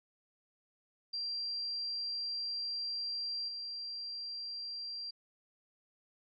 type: tone with level steps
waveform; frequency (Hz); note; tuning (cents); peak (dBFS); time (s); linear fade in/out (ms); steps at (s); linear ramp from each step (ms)
sine; 4734; D8; +13; -35 / -39; 1.13-5.11; 10; 3.48; 5
effects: none